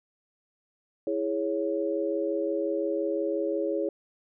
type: chord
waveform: sine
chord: C# minor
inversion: first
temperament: equal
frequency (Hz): 329.6 / 415.3 / 554.4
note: E4 / G#4 / C#5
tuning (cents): 0 / 0 / 0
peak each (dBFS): -30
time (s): 1.07-3.89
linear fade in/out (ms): 2
effects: none